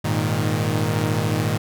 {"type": "chord", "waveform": "sawtooth", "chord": "Ab suspended second", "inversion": "none", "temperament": "equal with one note detuned", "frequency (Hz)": [102.57, 116.54, 155.56], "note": ["Ab2", "Bb2", "Eb3"], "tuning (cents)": [-21, 0, 0], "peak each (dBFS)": -20, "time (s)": [0.04, 1.58], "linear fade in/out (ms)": 10, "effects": []}